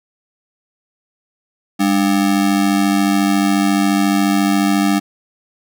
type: ring-modulated tone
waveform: square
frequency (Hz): 248.5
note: B3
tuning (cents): +11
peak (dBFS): -10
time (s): 1.79-5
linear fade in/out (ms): 20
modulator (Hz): 47.1
effects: none